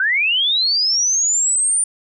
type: linear sweep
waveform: sine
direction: up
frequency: 1480 to 9250 Hz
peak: -14 dBFS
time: 0-1.84 s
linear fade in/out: 2 ms
effects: none